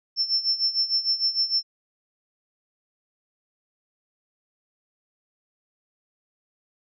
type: tone with tremolo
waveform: sine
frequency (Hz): 5360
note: E8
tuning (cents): +28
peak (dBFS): -18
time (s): 0.16-1.63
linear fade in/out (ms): 50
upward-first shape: sine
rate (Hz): 6.6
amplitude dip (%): 80
effects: none